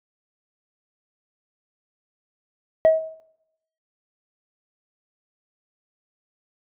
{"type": "tone with exponential decay", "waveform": "sine", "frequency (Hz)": 639, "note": "D#5", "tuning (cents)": 46, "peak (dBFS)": -7, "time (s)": [2.85, 3.2], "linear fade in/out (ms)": 0, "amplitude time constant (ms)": 76, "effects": ["noise-tail reverb RT60 0.8 s tail -20 dB re dry", "tanh soft clip ceiling -9 dBFS"]}